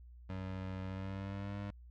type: tone with pitch glide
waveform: 25% pulse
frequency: 94.1 to 100.85 Hz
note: F#2 to G2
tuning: +30 to +50 cents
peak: -36 dBFS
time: 0.29-1.71 s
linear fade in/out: 10 ms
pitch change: +120 cents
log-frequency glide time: 0.85-1.55 s
effects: added 60 Hz sine -52 dBFS peak until 1.9 s + low-pass 3000 Hz 12 dB/octave